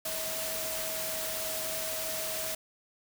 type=tone in noise; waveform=sine; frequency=640 Hz; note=D#5; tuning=49 cents sharp; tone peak=-39 dBFS; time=0.05-2.55 s; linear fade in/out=5 ms; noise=white; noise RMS=-35 dBFS; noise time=0.05-2.55 s; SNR=-7 dB; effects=none